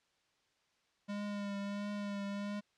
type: tone with vibrato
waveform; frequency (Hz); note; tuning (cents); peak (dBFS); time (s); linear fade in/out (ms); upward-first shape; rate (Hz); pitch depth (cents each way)
square; 202.8; G#3; -41; -38; 1.08-2.61; 20; triangle; 1.5; 29
effects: white hiss -75 dBFS RMS until 2.77 s + low-pass 5000 Hz 12 dB/octave